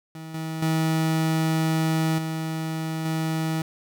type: tone with level steps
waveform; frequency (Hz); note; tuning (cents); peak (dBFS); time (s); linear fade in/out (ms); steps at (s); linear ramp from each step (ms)
30% pulse; 160; D#3; +49; -33 / -26 / -18 / -24 / -21; 0.15-3.62; 2; 0.34 / 0.62 / 2.18 / 3.05; 5
effects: none